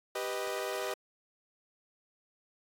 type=chord; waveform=sawtooth; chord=G augmented; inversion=none; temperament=equal; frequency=392 / 493.9 / 622.3 Hz; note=G4 / B4 / D#5; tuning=0 / 0 / 0 cents; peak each=-34 dBFS; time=0.15-0.94 s; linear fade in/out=5 ms; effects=AAC 64 kbps